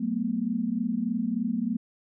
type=tone cluster; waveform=sine; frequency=186 / 221.8 / 245.1 Hz; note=F#3 / A3 / B3; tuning=+9 / +14 / -13 cents; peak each=-33 / -28 / -29 dBFS; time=0-1.77 s; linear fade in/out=10 ms; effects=none